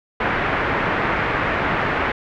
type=low-pass noise; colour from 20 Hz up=white; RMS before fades=-21 dBFS; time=0.2-2.12 s; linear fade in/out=5 ms; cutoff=2000 Hz; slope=24 dB/octave; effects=none

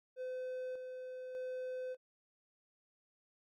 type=tone with tremolo; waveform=triangle; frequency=510 Hz; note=C5; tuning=44 cents flat; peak=-37 dBFS; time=0.16-1.97 s; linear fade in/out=50 ms; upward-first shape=square; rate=0.84 Hz; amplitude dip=40%; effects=none

